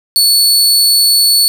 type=tone; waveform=sawtooth; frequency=4435 Hz; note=C#8; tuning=in tune; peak=-4 dBFS; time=0.16-1.48 s; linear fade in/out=0 ms; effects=none